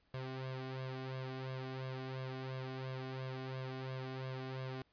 sawtooth tone with flanger, 130.81 Hz, C3, in tune, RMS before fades -43 dBFS, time 0.14-4.82 s, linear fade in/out 0 ms, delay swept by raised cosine 1.8 to 2.75 ms, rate 2.9 Hz, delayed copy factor +0.8, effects pink hiss -75 dBFS RMS until 4.92 s + resampled to 11025 Hz

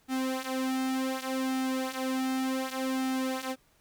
sawtooth tone with flanger, 261.6 Hz, C4, in tune, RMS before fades -31 dBFS, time 0.08-3.56 s, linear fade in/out 50 ms, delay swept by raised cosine 2 to 5.9 ms, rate 0.67 Hz, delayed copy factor -0.8, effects pink hiss -66 dBFS RMS until 3.8 s

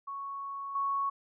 sine tone with level steps, 1108.7 Hz, C#6, in tune, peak -36 / -28 dBFS, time 0.07-1.1 s, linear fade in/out 10 ms, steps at 0.75 s, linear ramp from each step 5 ms, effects none

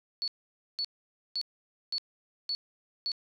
sine tone bursts, 4431 Hz, C#8, 2 cents flat, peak -29 dBFS, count 6, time 0.22-3.118 s, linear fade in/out 0 ms, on 58 ms, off 510 ms, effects none

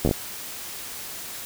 slowing click train, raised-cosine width 2 ms, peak -8 dBFS, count 5, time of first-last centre 0.05-0.112 s, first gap 11 ms, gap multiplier 1.23, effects white hiss -36 dBFS RMS until 1.45 s

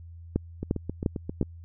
two click trains, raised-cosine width 3 ms, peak -18 / -11 dBFS, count 7 / 4, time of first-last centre 0.63-1.428 / 0.36-1.413 s, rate 7.52 / 2.85 Hz, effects added 84 Hz sine -42 dBFS peak until 1.64 s

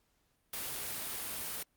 white noise, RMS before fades -39 dBFS, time 0.53-1.63 s, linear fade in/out 5 ms, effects pink hiss -75 dBFS RMS until 1.76 s + Opus 48 kbps

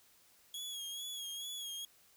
sawtooth tone with vibrato, 3322 Hz, G#7, in tune, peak -38 dBFS, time 0.54-1.85 s, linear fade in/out 2 ms, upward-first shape sine, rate 2.3 Hz, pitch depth 50 cents each way, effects white hiss -66 dBFS RMS until 2.16 s

